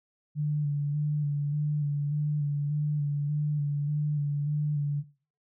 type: tone with vibrato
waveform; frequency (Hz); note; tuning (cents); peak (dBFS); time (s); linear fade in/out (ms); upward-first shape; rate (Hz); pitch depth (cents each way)
sine; 146.83; D3; 0; -25; 0.35-5.04; 50; square; 1.7; 26
effects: noise-tail reverb RT60 0.4 s tail -19 dB re dry